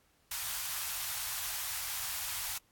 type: band-stop noise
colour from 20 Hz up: white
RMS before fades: -37 dBFS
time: 0.31-2.58 s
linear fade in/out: 5 ms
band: 110 to 770 Hz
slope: 24 dB/octave
effects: pink hiss -70 dBFS RMS until 2.71 s + AAC 64 kbps